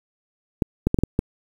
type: clicks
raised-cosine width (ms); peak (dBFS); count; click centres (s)
3; -5; 6; 0.622 / 0.87 / 0.944 / 0.988 / 1.036 / 1.191
effects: 7-bit